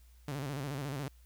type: tone with vibrato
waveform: sawtooth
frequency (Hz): 139.3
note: C#3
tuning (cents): +9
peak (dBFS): -32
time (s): 0.28-1.08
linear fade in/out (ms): 2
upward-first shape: square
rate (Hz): 14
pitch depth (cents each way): 95
effects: added 60 Hz sine -56 dBFS peak until 1.25 s + white hiss -69 dBFS RMS until 1.25 s